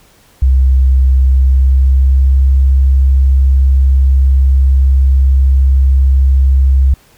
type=tone with pitch glide; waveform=sine; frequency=65.41 to 66.71 Hz; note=C2 to C2; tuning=0 to +34 cents; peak=-5 dBFS; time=0.42-6.94 s; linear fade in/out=5 ms; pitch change=+34 cents; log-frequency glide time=1.16-2.42 s; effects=pink hiss -47 dBFS RMS until 7.17 s